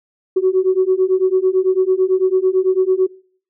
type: beating tone pair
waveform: sine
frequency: 370 / 379 Hz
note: F#4 / F#4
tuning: 0 / +42 cents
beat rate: 9 Hz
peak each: -14 dBFS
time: 0.36-3.07 s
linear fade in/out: 10 ms
effects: noise-tail reverb RT60 0.5 s tail -22 dB re dry + tanh soft clip ceiling -5 dBFS